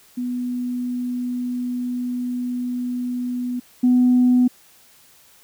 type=tone pair in turn; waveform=sine; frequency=246.9 / 249 Hz; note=B3 / B3; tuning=0 / +14 cents; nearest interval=unison; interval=14 cents; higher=second; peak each=-22 / -11 dBFS; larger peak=second; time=0.17-3.6 / 3.83-4.48 s; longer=first; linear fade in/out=10 ms; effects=tanh soft clip ceiling -8 dBFS + white hiss -52 dBFS RMS until 5.43 s